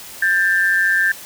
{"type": "tone pair together", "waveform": "sine", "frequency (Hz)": [1587, 1772.1], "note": ["G6", "A6"], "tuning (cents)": [21, 12], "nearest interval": "major second", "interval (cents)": 191, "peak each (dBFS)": -16, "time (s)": [0.22, 1.12], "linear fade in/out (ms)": 5, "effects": ["white hiss -36 dBFS RMS until 1.25 s"]}